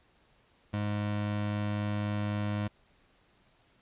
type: tone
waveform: 25% pulse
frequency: 103.83 Hz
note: G#2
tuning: in tune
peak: -26 dBFS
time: 0.73-2.68 s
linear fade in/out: 10 ms
effects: pink hiss -66 dBFS RMS until 3.81 s + resampled to 8000 Hz